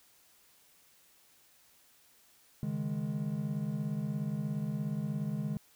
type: chord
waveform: triangle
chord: C# suspended second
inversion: none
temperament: equal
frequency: 138.59 / 155.56 / 207.7 Hz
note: C#3 / D#3 / G#3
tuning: 0 / 0 / 0 cents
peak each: -36 / -34 / -34 dBFS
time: 2.63-5.57 s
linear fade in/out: 0 ms
effects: white hiss -64 dBFS RMS until 5.75 s